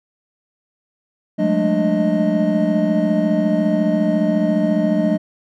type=tone cluster; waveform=triangle; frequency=180.5 / 205.9 / 220.3 / 297.4 / 623 Hz; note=F#3 / G#3 / A3 / D4 / D#5; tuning=-43 / -15 / +2 / +22 / +2 cents; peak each=-19 dBFS; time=1.38-5.18 s; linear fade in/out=20 ms; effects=none